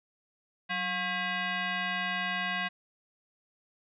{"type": "tone with frequency modulation", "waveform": "sine", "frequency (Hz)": 185, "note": "F#3", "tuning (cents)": 0, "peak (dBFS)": -29, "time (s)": [0.69, 2.69], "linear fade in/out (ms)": 20, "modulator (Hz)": 900, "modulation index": 3, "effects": ["resampled to 11025 Hz"]}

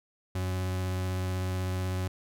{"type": "tone with vibrato", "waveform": "40% pulse", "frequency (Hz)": 92.5, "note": "F#2", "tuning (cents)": 0, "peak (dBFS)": -28, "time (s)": [0.35, 2.08], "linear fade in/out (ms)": 5, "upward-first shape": "sine", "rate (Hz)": 16, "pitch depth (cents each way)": 11, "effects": []}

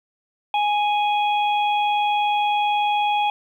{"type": "harmonic tone", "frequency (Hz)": 830.6, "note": "G#5", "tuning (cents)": 0, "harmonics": [1, 3, 4], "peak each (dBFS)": [-18, -28, -30], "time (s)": [0.54, 3.3], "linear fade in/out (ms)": 2, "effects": ["9-bit"]}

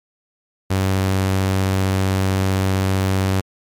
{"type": "tone", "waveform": "sawtooth", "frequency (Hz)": 95.5, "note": "G2", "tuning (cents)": -45, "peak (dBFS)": -12, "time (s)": [0.7, 3.41], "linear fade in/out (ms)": 10, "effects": ["MP3 96 kbps"]}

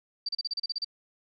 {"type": "tone bursts", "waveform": "sine", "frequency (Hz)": 4653, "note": "D8", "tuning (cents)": -17, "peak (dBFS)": -28, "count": 10, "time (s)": [0.26, 0.846], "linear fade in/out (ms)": 5, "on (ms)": 28, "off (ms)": 34, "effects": []}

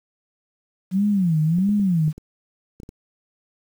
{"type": "tone with vibrato", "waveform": "sine", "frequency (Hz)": 178.9, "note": "F3", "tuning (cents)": 42, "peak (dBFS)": -16, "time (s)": [0.91, 2.13], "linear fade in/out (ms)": 50, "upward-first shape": "sine", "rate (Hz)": 1.5, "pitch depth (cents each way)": 260}
{"type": "clicks", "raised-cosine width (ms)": 3, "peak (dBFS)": -25, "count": 8, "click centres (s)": [1.585, 1.692, 1.797, 2.08, 2.18, 2.801, 2.833, 2.891]}
{"effects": ["8-bit"]}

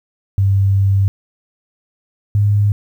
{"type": "tone pair in turn", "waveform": "sine", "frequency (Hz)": [98, 102.71], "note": ["G2", "G#2"], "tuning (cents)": [0, -19], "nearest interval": "minor second", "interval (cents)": 81, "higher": "second", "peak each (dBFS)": -10, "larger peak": "neither", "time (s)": [[0.38, 1.08], [2.35, 2.72]], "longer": "first", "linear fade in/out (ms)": 0, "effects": ["8-bit"]}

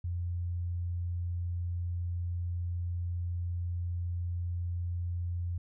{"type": "tone", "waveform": "sine", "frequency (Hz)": 87.31, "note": "F2", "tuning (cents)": 0, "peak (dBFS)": -31, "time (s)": [0.04, 5.58], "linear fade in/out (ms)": 5, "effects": []}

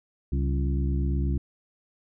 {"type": "harmonic tone with a mistuned harmonic", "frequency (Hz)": 68.6, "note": "C#2", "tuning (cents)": -17, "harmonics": [1, 2, 3, 4, 5], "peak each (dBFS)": [-24, -30, -34, -36, -38], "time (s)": [0.32, 1.38], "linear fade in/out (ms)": 5, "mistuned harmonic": 3, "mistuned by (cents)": -94, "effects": []}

